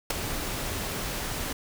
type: noise with ADSR envelope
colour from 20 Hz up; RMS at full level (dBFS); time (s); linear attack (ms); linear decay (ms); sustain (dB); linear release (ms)
pink; -21; 0.1-1.53; 6; 7; -11; 6
effects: none